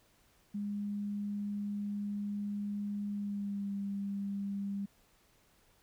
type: tone with pitch glide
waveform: sine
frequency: 204.5 to 199.37 Hz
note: G#3 to G3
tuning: -26 to +30 cents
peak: -34 dBFS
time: 0.54-4.86 s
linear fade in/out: 10 ms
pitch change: -44 cents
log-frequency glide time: 3.11-3.72 s
effects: pink hiss -68 dBFS RMS until 5.82 s